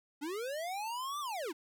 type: linear two-way sweep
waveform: square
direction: up then down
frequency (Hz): 273.9 to 1200 to 273.9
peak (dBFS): -37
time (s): 0.21-1.53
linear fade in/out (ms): 20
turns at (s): 1.2
effects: none